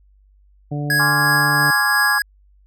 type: harmonic tone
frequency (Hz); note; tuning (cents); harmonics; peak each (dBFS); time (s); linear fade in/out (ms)
146.2; D3; -7; 1 / 2 / 3 / 4 / 5; -22 / -28 / -35 / -35 / -35; 0.71-1.71; 10
type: tone with tremolo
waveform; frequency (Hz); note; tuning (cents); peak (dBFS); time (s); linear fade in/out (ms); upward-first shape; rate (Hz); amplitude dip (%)
square; 1661.2; G#6; 0; -15; 0.9-2.22; 2; triangle; 2.9; 30
type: chord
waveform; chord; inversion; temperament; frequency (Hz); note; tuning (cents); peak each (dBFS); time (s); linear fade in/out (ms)
sine; D half-diminished seventh; second; equal with one note detuned; 830.6 / 1046.5 / 1161.8 / 1396.9; Ab5 / C6 / D6 / F6; 0 / 0 / -19 / 0; -24; 0.99-2.19; 10
effects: added 49 Hz sine -50 dBFS peak until 2.66 s